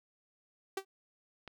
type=tone with exponential decay; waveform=sawtooth; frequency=386.8 Hz; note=G4; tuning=23 cents flat; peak=-27 dBFS; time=0.77-0.85 s; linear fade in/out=5 ms; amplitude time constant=16 ms
type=click; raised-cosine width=0.3 ms; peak=-30 dBFS; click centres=1.477 s
effects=none